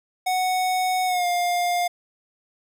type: tone with pitch glide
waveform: square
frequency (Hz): 740 to 705.8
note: F#5 to F5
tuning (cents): 0 to +18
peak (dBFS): -21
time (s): 0.26-1.88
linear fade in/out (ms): 10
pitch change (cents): -82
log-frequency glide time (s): 1.06-1.26
effects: none